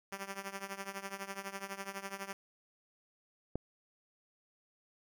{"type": "tone with tremolo", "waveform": "5% pulse", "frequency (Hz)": 196, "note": "G3", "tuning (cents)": 0, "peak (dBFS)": -26, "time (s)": [0.12, 2.33], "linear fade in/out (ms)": 2, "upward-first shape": "triangle", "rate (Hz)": 12, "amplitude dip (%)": 90}
{"type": "click", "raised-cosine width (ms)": 2, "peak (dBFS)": -22, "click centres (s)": 3.556}
{"effects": []}